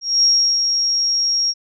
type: tone with ADSR envelope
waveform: sine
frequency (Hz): 5588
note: F8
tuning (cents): 0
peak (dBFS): -10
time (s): 0.01-1.54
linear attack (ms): 220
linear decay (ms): 350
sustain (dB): -5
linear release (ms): 44
effects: none